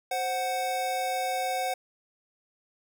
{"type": "tone pair together", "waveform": "square", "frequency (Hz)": [523.3, 741.9], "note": ["C5", "F#5"], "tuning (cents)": [0, 4], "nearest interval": "tritone", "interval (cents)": 604, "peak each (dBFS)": [-34, -29], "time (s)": [0.11, 1.74], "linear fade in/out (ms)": 5, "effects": []}